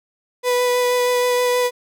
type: tone with vibrato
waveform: 35% pulse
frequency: 493.9 Hz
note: B4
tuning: in tune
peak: -14 dBFS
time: 0.43-1.71 s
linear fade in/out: 50 ms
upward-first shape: sine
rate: 6.3 Hz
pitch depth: 11 cents each way
effects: none